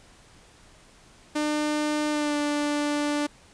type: tone with pitch glide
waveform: sawtooth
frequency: 300 to 293.5 Hz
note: D4 to D4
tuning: +37 to -1 cents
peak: -20 dBFS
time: 1.35-3.27 s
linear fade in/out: 10 ms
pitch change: -38 cents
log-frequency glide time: 2.11-2.36 s
effects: pink hiss -54 dBFS RMS until 3.53 s + resampled to 22050 Hz